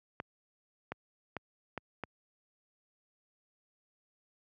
clicks, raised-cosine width 0.5 ms, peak -22 dBFS, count 5, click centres 0.201 / 0.92 / 1.367 / 1.777 / 2.037 s, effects high-pass 80 Hz 12 dB/octave

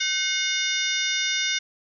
harmonic tone with a mistuned harmonic, 720 Hz, F#5, 47 cents flat, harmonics 2 / 3 / 4 / 5 / 6 / 7 / 8 / 9, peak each -31 / -28 / -32 / -27 / -38 / -33 / -30 / -41 dBFS, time 0-1.59 s, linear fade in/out 10 ms, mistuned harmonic 2, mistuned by +100 cents, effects none

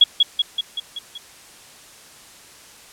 sine tone with echo, 3337 Hz, G#7, 8 cents sharp, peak -6 dBFS, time 0.01-0.04 s, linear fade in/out 5 ms, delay 190 ms, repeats 6, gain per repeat -4 dB, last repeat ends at 1.18 s, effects white hiss -45 dBFS RMS until 2.92 s + low-pass 10000 Hz 12 dB/octave

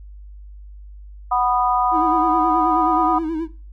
harmonic tone, 246.9 Hz, B3, in tune, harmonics 3 / 4 / 5, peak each -19 / -20 / -21 dBFS, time 1.31-3.19 s, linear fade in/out 10 ms
triangle tone with vibrato, 321.2 Hz, E4, 45 cents flat, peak -19 dBFS, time 1.91-3.48 s, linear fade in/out 50 ms, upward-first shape sine, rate 9.4 Hz, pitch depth 73 cents each way
effects noise-tail reverb RT60 0.4 s tail -19 dB re dry + added 50 Hz sine -36 dBFS peak until 3.72 s

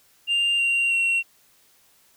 sine tone with pitch steps, 2794 / 2764 / 2733 Hz, F7 / F7 / F7, 0 / -19 / -38 cents, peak -16 dBFS, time 0.27-1.23 s, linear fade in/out 50 ms, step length 320 ms, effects tanh soft clip ceiling -18 dBFS + white hiss -59 dBFS RMS until 2.16 s

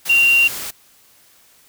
sine tone in noise, 2764 Hz, F7, 19 cents flat, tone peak -10 dBFS, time 0.09-0.48 s, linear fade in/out 10 ms, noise white, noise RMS -28 dBFS, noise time 0.05-0.71 s, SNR +15 dB, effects white hiss -52 dBFS RMS until 1.68 s

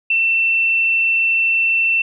sine tone, 2687 Hz, E7, 33 cents sharp, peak -13 dBFS, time 0.1-2.02 s, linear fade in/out 5 ms, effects none

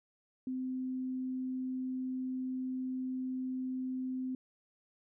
sine tone, 257.6 Hz, C4, 27 cents flat, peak -34 dBFS, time 0.47-4.35 s, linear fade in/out 2 ms, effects none

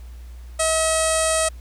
sawtooth tone with low-pass filter, 641 Hz, E5, 49 cents flat, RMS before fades -20 dBFS, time 0.59-1.49 s, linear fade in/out 10 ms, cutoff 8800 Hz, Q 7.5, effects added 60 Hz sine -35 dBFS peak until 1.6 s + pink hiss -54 dBFS RMS until 1.6 s

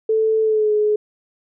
sine tone with pitch glide, 440 to 422.6 Hz, A4 to G#4, 0 to +30 cents, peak -14 dBFS, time 0.09-0.96 s, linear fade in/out 5 ms, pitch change -70 cents, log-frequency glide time 0.42-0.72 s, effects none

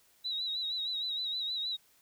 sine tone with vibrato, 3881 Hz, B7, 31 cents flat, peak -32 dBFS, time 0.24-1.77 s, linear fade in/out 20 ms, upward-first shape sine, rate 6.4 Hz, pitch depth 61 cents each way, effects white hiss -66 dBFS RMS until 2.01 s

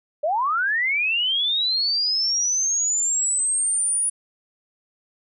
sine linear sweep, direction up, 563 to 9780 Hz, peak -19 dBFS, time 0.23-4.1 s, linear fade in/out 10 ms, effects none

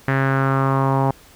sawtooth tone with low-pass filter sweep, 135.1 Hz, C#3, 44 cents flat, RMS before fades -18 dBFS, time 0.08-1.11 s, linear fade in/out 2 ms, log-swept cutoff 1800 to 880 Hz, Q 3.7, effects pink hiss -48 dBFS RMS until 1.35 s

